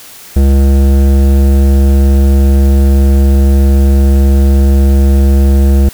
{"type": "tone with hard clipping", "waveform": "sine", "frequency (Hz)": 68.4, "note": "C#2", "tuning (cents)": -23, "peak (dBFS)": -6, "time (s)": [0.36, 5.89], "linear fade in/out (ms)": 5, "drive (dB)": 14, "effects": ["white hiss -33 dBFS RMS until 5.93 s"]}